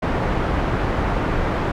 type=low-pass noise; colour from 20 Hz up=pink; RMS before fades=-21 dBFS; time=0.02-1.72 s; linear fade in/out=10 ms; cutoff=1500 Hz; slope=12 dB/octave; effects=none